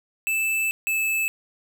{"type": "tone pair in turn", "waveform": "square", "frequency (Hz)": [2635, 2617], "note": ["E7", "E7"], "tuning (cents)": [-1, -13], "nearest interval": "unison", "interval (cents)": 12, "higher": "first", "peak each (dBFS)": -22, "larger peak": "neither", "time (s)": [[0.27, 0.71], [0.87, 1.28]], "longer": "first", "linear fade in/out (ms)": 0, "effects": []}